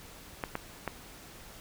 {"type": "clicks", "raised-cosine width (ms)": 0.5, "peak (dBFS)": -17, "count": 3, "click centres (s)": [0.438, 0.554, 0.877], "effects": ["pink hiss -50 dBFS RMS until 1.6 s"]}